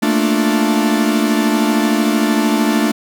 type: chord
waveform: 45% pulse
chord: Bb major seventh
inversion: third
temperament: equal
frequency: 220 / 233.1 / 293.7 / 349.2 Hz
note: A3 / Bb3 / D4 / F4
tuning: 0 / 0 / 0 / 0 cents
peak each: -16 / -21 / -17 / -22 dBFS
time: 0.02-2.92 s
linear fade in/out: 10 ms
effects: none